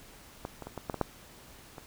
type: clicks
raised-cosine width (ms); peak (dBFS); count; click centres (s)
1; -21 / -26 / -26 / -23 / -18 / -20 / -12 / -28; 8; 0.451 / 0.623 / 0.67 / 0.777 / 0.898 / 0.943 / 1.013 / 1.782
effects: pink hiss -53 dBFS RMS until 1.86 s